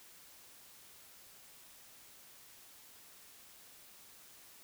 silence, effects white hiss -58 dBFS RMS until 4.63 s

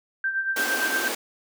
sine tone with tremolo, 1568 Hz, G6, in tune, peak -21 dBFS, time 0.24-1.08 s, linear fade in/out 2 ms, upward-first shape sine, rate 8.7 Hz, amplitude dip 60%
pink high-pass noise, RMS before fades -29 dBFS, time 0.56-1.15 s, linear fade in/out 5 ms, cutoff 240 Hz, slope 48 dB/octave
effects none

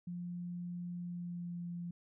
sine tone with pitch glide, 175.6 to 173.28 Hz, F3 to F3, +10 to -13 cents, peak -39 dBFS, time 0.07-1.91 s, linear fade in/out 5 ms, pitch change -23 cents, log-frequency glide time 0.97-1.66 s, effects none

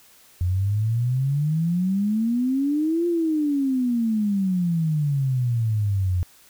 sine exponential two-way sweep, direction up then down, 87.31 to 349.2 to 87.31 Hz, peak -19 dBFS, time 0.41-6.23 s, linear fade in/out 0 ms, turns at 3.07 s, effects white hiss -53 dBFS RMS until 6.49 s

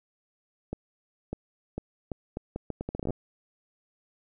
accelerating click train, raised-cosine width 2 ms, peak -19 dBFS, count 17, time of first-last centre 0.73-3.106 s, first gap 600 ms, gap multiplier 0.75, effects none

